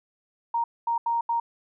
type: tone bursts at uneven times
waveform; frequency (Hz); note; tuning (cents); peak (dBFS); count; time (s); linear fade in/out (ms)
sine; 932.3; A#5; 0; -22; 4; 0.54-0.64 / 0.87-0.98 / 1.06-1.21 / 1.29-1.4; 5
effects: none